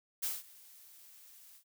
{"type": "noise with ADSR envelope", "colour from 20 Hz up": "blue", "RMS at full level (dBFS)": -34, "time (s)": [0.22, 1.64], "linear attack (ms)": 16, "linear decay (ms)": 190, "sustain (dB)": -23, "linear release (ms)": 84, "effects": []}